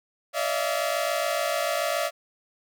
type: tone cluster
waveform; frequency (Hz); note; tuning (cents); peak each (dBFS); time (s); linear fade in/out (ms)
sawtooth; 576 / 637 / 684; D5 / D#5 / F5; -34 / +41 / -36; -25; 0.33-2.11; 50
effects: none